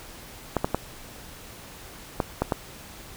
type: clicks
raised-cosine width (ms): 1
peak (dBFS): -8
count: 6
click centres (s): 0.567 / 0.645 / 0.746 / 2.202 / 2.42 / 2.522
effects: pink hiss -44 dBFS RMS until 3.16 s